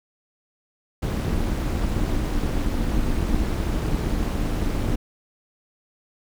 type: noise with amplitude modulation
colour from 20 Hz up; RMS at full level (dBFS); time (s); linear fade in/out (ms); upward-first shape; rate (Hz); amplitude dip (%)
brown; -20; 1.02-4.96; 10; sine; 265; 70
effects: none